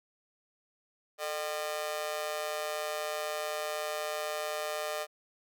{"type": "tone with amplitude modulation", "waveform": "sawtooth", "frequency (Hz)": 606, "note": "D#5", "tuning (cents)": -46, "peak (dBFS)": -25, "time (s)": [1.18, 5.07], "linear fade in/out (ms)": 50, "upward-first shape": "sine", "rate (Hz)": 163, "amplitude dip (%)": 95, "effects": []}